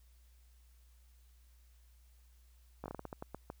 slowing click train, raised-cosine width 1 ms, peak -28 dBFS, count 11, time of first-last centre 2.84-3.501 s, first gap 18 ms, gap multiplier 1.27, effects added 60 Hz sine -60 dBFS peak until 3.6 s + white hiss -73 dBFS RMS until 3.6 s

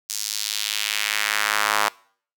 square tone with high-pass filter sweep, 52.5 Hz, G#1, 19 cents sharp, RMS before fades -24 dBFS, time 0.09-1.89 s, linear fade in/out 10 ms, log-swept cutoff 6000 to 990 Hz, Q 1.5, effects noise-tail reverb RT60 0.5 s tail -23 dB re dry

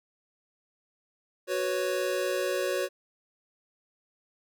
square chord, F# suspended fourth, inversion none, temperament equal, 370 / 493.9 / 554.4 Hz, F#4 / B4 / C#5, 0 / 0 / 0 cents, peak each -32 / -34 / -31 dBFS, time 1.47-2.89 s, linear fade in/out 50 ms, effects none

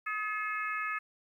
harmonic tone with a mistuned harmonic, 429 Hz, A4, 44 cents flat, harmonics 3 / 4 / 5 / 6, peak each -35 / -37 / -39 / -41 dBFS, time 0.06-0.99 s, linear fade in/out 10 ms, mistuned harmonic 3, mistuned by -27 cents, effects 11-bit

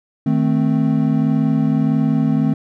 triangle chord, A diminished, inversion second, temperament equal, 155.56 / 220 / 261.6 Hz, Eb3 / A3 / C4, 0 / 0 / 0 cents, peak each -16 dBFS, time 0.26-2.54 s, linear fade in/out 5 ms, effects none

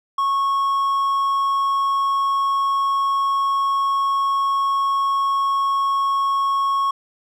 triangle tone, 1100 Hz, C#6, 14 cents flat, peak -15 dBFS, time 0.18-6.91 s, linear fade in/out 5 ms, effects none

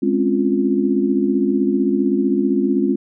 sine chord, Db major seventh, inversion second, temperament equal, 207.7 / 261.6 / 277.2 / 349.2 Hz, Ab3 / C4 / Db4 / F4, 0 / 0 / 0 / 0 cents, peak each -20 dBFS, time 0.02-2.96 s, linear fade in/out 10 ms, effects none

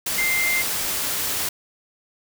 sine tone in noise, 2093 Hz, C7, in tune, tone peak -20 dBFS, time 0.18-0.62 s, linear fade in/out 5 ms, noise white, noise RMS -25 dBFS, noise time 0.06-1.49 s, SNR +2 dB, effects none

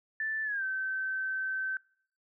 sine tone with pitch glide, 1760 to 1541 Hz, A6 to G6, 0 to -30 cents, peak -30 dBFS, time 0.2-1.77 s, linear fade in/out 2 ms, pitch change -230 cents, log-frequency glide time 0.44-0.64 s, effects noise-tail reverb RT60 0.6 s tail -24 dB re dry

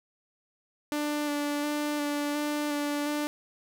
sawtooth tone with vibrato, 293.7 Hz, D4, in tune, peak -24 dBFS, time 0.92-3.27 s, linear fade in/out 0 ms, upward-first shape square, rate 1.4 Hz, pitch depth 14 cents each way, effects none

